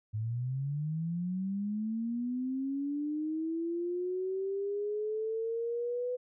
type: linear sweep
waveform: sine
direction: up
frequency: 105 to 500 Hz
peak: -31 dBFS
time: 0.13-6.17 s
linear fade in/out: 20 ms
effects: none